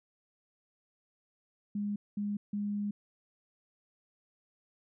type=tone bursts at uneven times; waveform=sine; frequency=205.3 Hz; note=G#3; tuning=20 cents flat; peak=-31 dBFS; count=3; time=1.75-1.96 / 2.17-2.37 / 2.53-2.91 s; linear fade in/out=5 ms; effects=none